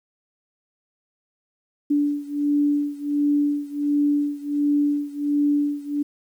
sine beating tone pair, 290 / 291.4 Hz, D4 / D4, -22 / -13 cents, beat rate 1.4 Hz, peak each -21 / -23 dBFS, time 1.9-6.03 s, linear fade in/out 10 ms, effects 9-bit

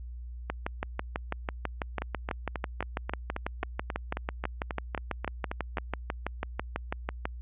two click trains, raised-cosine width 0.5 ms, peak -15 / -17 dBFS, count 42 / 15, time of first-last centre 0.5-7.255 / 2.02-5.783 s, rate 6.07 / 3.72 Hz, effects added 60 Hz sine -38 dBFS peak until 7.41 s + resampled to 8000 Hz

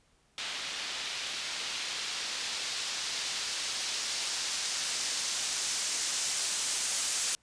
blue noise with low-pass filter sweep, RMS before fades -34 dBFS, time 0.38-7.35 s, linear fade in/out 0 ms, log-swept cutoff 3400 to 7600 Hz, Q 1.1, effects pink hiss -68 dBFS RMS until 7.42 s + resampled to 22050 Hz

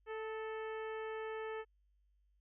harmonic tone with a mistuned harmonic, 440 Hz, A4, in tune, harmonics 1 / 2 / 3 / 4 / 5 / 6 / 7, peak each -41 / -49 / -51 / -51 / -56 / -59 / -62 dBFS, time 0.06-1.65 s, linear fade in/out 50 ms, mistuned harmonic 3, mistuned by -29 cents, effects added 50 Hz sine -70 dBFS peak until 2.4 s

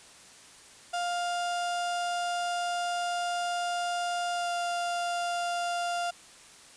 35% pulse tone with pitch glide, 702 to 697.6 Hz, F5 to F5, +9 to -2 cents, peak -27 dBFS, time 0.93-6.11 s, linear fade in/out 10 ms, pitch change -11 cents, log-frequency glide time 4.33-4.49 s, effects white hiss -52 dBFS RMS until 6.76 s + resampled to 22050 Hz

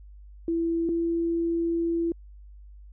sine tone pair in turn, 333.2 / 335.7 Hz, E4 / E4, +19 / +32 cents, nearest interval unison, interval 13 cents, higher second, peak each -23 dBFS, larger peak neither, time 0.48-0.89 / 0.89-2.12 s, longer second, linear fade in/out 2 ms, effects added 50 Hz sine -44 dBFS peak until 2.92 s

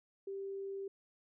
sine tone, 392 Hz, G4, in tune, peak -39 dBFS, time 0.27-0.88 s, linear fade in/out 5 ms, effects none

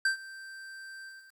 square tone with ADSR envelope, 1565 Hz, G6, 3 cents flat, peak -23 dBFS, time 0.05-1.35 s, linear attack 4 ms, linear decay 110 ms, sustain -20 dB, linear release 320 ms, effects low-pass 8000 Hz 12 dB/octave + 10-bit

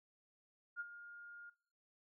sine tone with ADSR envelope, 1417 Hz, F6, 25 cents sharp, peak -38 dBFS, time 0.76-1.5 s, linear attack 42 ms, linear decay 29 ms, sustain -14 dB, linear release 9 ms, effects noise-tail reverb RT60 0.4 s tail -18 dB re dry

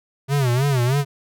square tone with vibrato, 131.3 Hz, C3, 6 cents sharp, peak -17 dBFS, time 0.28-1.05 s, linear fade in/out 50 ms, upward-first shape sine, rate 3.2 Hz, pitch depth 160 cents each way, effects none

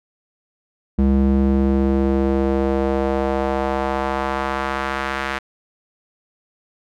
square tone with band-pass filter sweep, 67.4 Hz, C#2, 48 cents flat, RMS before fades -19 dBFS, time 0.98-5.39 s, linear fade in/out 10 ms, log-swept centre 190 to 1700 Hz, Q 1.3, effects none

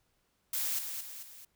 blue noise with echo, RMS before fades -33 dBFS, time 0.53-0.79 s, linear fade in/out 5 ms, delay 220 ms, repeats 3, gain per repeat -6 dB, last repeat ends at 1.45 s, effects pink hiss -75 dBFS RMS until 1.55 s

